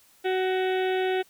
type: harmonic tone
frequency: 373.7 Hz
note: F#4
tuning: 17 cents sharp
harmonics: 1 / 2 / 4 / 5 / 6 / 7 / 8 / 9 / 10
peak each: -24 / -30 / -36 / -38 / -40 / -41 / -42 / -43 / -44 dBFS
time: 0.24-1.23 s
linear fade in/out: 20 ms
effects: white hiss -59 dBFS RMS until 1.29 s